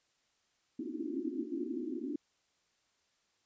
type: band-pass noise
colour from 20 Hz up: white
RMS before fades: -38 dBFS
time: 0.79-2.16 s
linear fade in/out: 5 ms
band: 240 to 360 Hz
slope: 96 dB/octave
effects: white hiss -75 dBFS RMS until 3.45 s + resampled to 16000 Hz